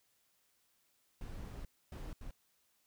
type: noise bursts at uneven times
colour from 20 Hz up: brown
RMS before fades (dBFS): -45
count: 3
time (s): 1.21-1.65 / 1.92-2.13 / 2.21-2.31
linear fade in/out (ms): 2
effects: white hiss -75 dBFS RMS until 2.86 s